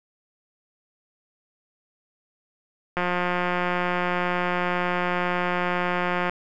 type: click train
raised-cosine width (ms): 0.5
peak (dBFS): -10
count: 593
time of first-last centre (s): 2.97-6.296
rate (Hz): 178
effects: none